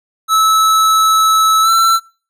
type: tone with pitch glide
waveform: square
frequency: 1303 to 1341.2 Hz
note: E6 to E6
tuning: -20 to +30 cents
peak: -9 dBFS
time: 0.28-2 s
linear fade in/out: 50 ms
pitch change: +50 cents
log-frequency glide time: 1.62-1.7 s
effects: noise-tail reverb RT60 0.4 s tail -25 dB re dry + resampled to 32000 Hz